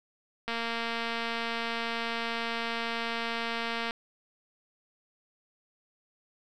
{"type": "click train", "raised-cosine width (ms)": 0.3, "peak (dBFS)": -17, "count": 793, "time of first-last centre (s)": [0.48, 3.909], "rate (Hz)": 231, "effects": []}